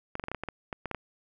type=clicks; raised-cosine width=0.5 ms; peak=-19 dBFS; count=12; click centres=0.154 / 0.197 / 0.239 / 0.284 / 0.316 / 0.347 / 0.436 / 0.487 / 0.728 / 0.857 / 0.913 / 0.947 s; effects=none